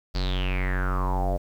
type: tone with low-pass filter sweep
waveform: square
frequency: 46.25 Hz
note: F#1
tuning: in tune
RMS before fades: -25 dBFS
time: 0.14-1.38 s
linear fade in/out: 20 ms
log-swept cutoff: 4700 to 600 Hz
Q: 8.3
effects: 9-bit